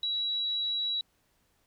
sine tone, 3898 Hz, B7, 23 cents flat, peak -28 dBFS, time 0.03-1.01 s, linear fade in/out 2 ms, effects pink hiss -71 dBFS RMS until 1.66 s

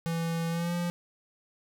square tone with pitch glide, 166.2 to 173.86 Hz, E3 to F3, +15 to -7 cents, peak -29 dBFS, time 0.06-0.9 s, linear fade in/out 0 ms, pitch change +78 cents, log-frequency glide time 0.49-0.74 s, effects none

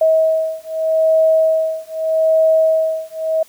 sine beating tone pair, 639 / 639.81 Hz, D#5 / D#5, +46 / +48 cents, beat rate 0.81 Hz, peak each -15 dBFS, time 0.01-3.43 s, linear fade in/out 5 ms, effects white hiss -48 dBFS RMS until 3.48 s

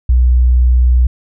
sine tone, 61.74 Hz, B1, in tune, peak -6 dBFS, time 0.09-1.07 s, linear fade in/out 5 ms, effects none

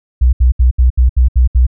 sine tone bursts, 62.2 Hz, B1, 13 cents sharp, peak -5 dBFS, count 8, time 0.21-1.667 s, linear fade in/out 10 ms, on 120 ms, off 71 ms, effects none

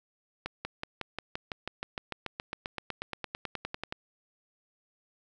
accelerating click train, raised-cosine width 0.3 ms, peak -18 dBFS, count 27, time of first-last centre 0.46-3.925 s, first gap 190 ms, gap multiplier 0.97, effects none

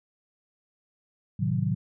sine chord, A diminished seventh, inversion none, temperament equal, 110 / 130.81 / 155.56 / 185 Hz, A2 / C3 / Eb3 / Gb3, 0 / 0 / 0 / 0 cents, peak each -29 dBFS, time 1.39-1.75 s, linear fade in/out 10 ms, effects none

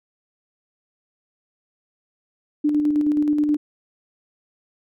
sine tone with tremolo, 297.2 Hz, D4, 21 cents sharp, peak -15 dBFS, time 2.64-3.57 s, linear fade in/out 10 ms, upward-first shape square, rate 9.4 Hz, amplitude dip 35%, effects none

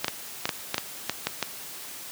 clicks, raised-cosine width 0.2 ms, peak -7 dBFS, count 9, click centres 0.045 / 0.082 / 0.455 / 0.492 / 0.744 / 0.781 / 1.096 / 1.27 / 1.427 s, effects white hiss -40 dBFS RMS until 2.11 s + high-pass 100 Hz 12 dB/octave

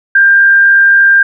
sine tone with frequency modulation, 1593 Hz, G6, 27 cents sharp, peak -3 dBFS, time 0.15-1.23 s, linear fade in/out 5 ms, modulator 68.4 Hz, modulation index 0.29, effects none

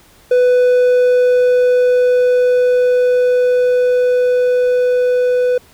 triangle tone with level ramp, 497.1 Hz, B4, 11 cents sharp, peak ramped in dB -6 to -9 dBFS, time 0.31-5.58 s, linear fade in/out 5 ms, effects pink hiss -47 dBFS RMS until 5.73 s

